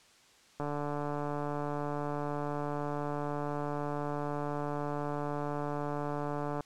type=click train; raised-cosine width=1 ms; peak=-22 dBFS; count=878; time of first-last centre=0.6-6.607 s; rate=146 Hz; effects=white hiss -61 dBFS RMS until 6.65 s + low-pass 7000 Hz 12 dB/octave